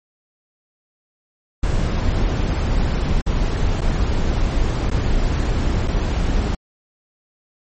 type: noise with dropouts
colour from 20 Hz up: brown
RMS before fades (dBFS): -18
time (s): 1.63-6.55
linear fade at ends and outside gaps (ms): 5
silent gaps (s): 3.215-3.263 / 3.808-3.816 / 4.902-4.912 / 5.877-5.882
effects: MP3 32 kbps